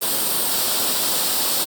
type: noise with comb filter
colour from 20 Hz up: white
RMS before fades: -20 dBFS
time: 0.01-1.65 s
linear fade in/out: 20 ms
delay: 0.23 ms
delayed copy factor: +0.55
effects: high-pass 200 Hz 12 dB/octave + Opus 32 kbps